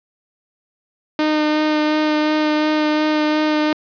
sawtooth tone with vibrato, 305.3 Hz, D#4, 33 cents flat, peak -11 dBFS, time 1.19-3.73 s, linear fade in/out 2 ms, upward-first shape sine, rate 2.8 Hz, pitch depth 12 cents each way, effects resampled to 11025 Hz + 7-bit

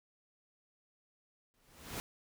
pink noise with exponential growth, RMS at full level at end -38 dBFS, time 1.54-2 s, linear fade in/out 0 ms, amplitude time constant 100 ms, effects none

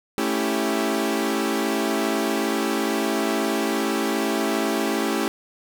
sawtooth chord, A dominant seventh, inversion none, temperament equal, 220 / 277.2 / 329.6 / 392 Hz, A3 / C#4 / E4 / G4, 0 / 0 / 0 / 0 cents, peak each -23 dBFS, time 0.18-5.28 s, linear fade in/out 0 ms, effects none

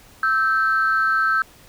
sine tone pair together, 1313.1 / 1558 Hz, E6 / G6, -7 / -11 cents, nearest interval minor third, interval 296 cents, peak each -18 dBFS, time 0.23-1.42 s, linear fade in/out 2 ms, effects tanh soft clip ceiling -10 dBFS + pink hiss -49 dBFS RMS until 1.68 s

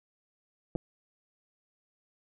clicks, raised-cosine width 2 ms, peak -20 dBFS, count 2, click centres 0.753 / 0.759 s, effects none

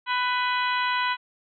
harmonic tone with a mistuned harmonic, 497 Hz, B4, 11 cents sharp, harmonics 2 / 3 / 4 / 5 / 6 / 7 / 8, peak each -25 / -29 / -31 / -33 / -35 / -36 / -37 dBFS, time 0.06-1.17 s, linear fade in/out 50 ms, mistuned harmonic 7, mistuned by -81 cents, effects none

